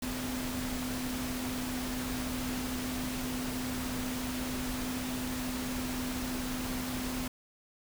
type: tone in noise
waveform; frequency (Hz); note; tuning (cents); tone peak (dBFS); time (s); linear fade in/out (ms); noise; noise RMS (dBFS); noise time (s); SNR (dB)
sine; 253; B3; +42; -35; 0.02-7.28; 5; pink; -38; 0.02-7.28; 0
effects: none